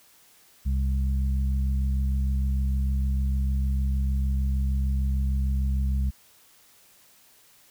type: harmonic tone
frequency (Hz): 66.6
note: C2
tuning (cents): +31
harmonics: 1 / 2 / 3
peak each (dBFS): -22 / -34 / -35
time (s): 0.65-6.11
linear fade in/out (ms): 20
effects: white hiss -57 dBFS RMS until 7.7 s